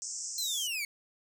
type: band-pass noise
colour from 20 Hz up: white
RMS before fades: -39 dBFS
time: 0.02-0.67 s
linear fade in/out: 0 ms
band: 5300 to 8100 Hz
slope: 96 dB/octave
type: linear sweep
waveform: sawtooth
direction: down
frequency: 4187 to 2177 Hz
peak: -29 dBFS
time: 0.38-0.85 s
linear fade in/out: 2 ms
effects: none